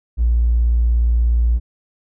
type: tone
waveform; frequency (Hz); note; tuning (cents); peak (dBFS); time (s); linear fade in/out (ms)
triangle; 58.4; A#1; +4; -8; 0.17-1.6; 50
effects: tanh soft clip ceiling -10 dBFS